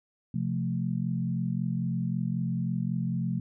sine chord, F major, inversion second, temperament equal, 130.81 / 174.61 / 220 Hz, C3 / F3 / A3, 0 / 0 / 0 cents, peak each -31 / -30 / -33 dBFS, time 0.34-3.4 s, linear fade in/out 5 ms, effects none

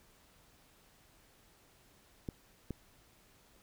clicks, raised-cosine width 3 ms, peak -25 dBFS, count 2, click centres 2.288 / 2.707 s, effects pink hiss -65 dBFS RMS until 3.62 s

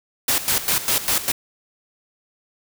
white noise with tremolo, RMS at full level -19 dBFS, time 0.28-1.32 s, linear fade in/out 5 ms, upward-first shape square, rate 5 Hz, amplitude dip 75%, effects none

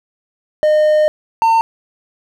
triangle tone pair in turn, 611 / 905.5 Hz, D#5 / A5, -32 / +49 cents, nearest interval perfect fifth, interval 681 cents, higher second, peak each -7 dBFS, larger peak neither, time 0.63-1.08 / 1.42-1.61 s, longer first, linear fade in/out 0 ms, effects none

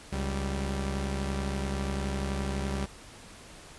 sawtooth tone pair together, 68.9 / 194.88 Hz, C#2 / G3, -10 / -10 cents, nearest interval octave + tritone, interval 1800 cents, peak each -27 / -30 dBFS, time 0.12-2.86 s, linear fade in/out 10 ms, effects pink hiss -49 dBFS RMS until 3.78 s + resampled to 24000 Hz

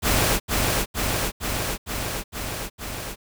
pink noise with echo, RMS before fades -20 dBFS, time 0.02-0.4 s, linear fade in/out 50 ms, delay 460 ms, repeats 6, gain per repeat -2 dB, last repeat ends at 3.16 s, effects none

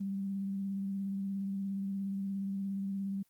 sine tone with vibrato, 196 Hz, G3, in tune, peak -33 dBFS, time 0-3.23 s, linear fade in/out 10 ms, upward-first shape sine, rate 17 Hz, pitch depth 20 cents each way, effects white hiss -72 dBFS RMS until 3.29 s + Opus 24 kbps

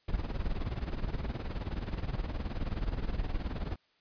brown noise with tremolo, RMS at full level -31 dBFS, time 0.08-3.76 s, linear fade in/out 5 ms, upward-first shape sine, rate 19 Hz, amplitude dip 75%, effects white hiss -70 dBFS RMS until 4 s + resampled to 11025 Hz

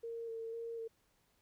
sine tone with vibrato, 457.4 Hz, A#4, 33 cents flat, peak -40 dBFS, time 0.03-0.88 s, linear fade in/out 10 ms, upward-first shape square, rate 2 Hz, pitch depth 16 cents each way, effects pink hiss -75 dBFS RMS until 1.41 s

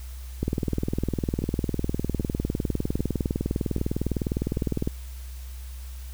two click trains, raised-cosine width 3 ms, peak -12 / -20 dBFS, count 89 / 5, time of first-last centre 0.43-4.874 / 1.42-4.57 s, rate 19.8 / 1.27 Hz, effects added 63 Hz sine -35 dBFS peak until 6.13 s + white hiss -50 dBFS RMS until 6.13 s

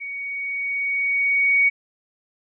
sine tone with level ramp, 2241 Hz, C#7, 18 cents sharp, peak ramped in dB -29 to -13 dBFS, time 0-1.7 s, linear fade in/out 20 ms, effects none

